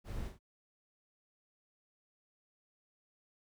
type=noise with echo; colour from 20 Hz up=brown; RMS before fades=-42 dBFS; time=0.04-0.31 s; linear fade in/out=50 ms; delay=41 ms; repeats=2; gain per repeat=-6 dB; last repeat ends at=0.392 s; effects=none